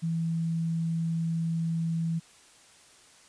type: tone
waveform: sine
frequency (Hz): 164.81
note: E3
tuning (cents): 0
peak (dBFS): -26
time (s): 0.02-2.2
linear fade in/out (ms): 20
effects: white hiss -56 dBFS RMS until 3.28 s + resampled to 22050 Hz